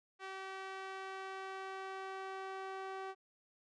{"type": "tone with band-pass filter sweep", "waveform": "sawtooth", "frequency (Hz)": 383.3, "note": "G4", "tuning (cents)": -39, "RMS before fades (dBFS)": -45, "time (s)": [0.19, 3.15], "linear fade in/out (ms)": 50, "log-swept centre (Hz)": [1600, 930], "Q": 0.84, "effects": ["resampled to 22050 Hz"]}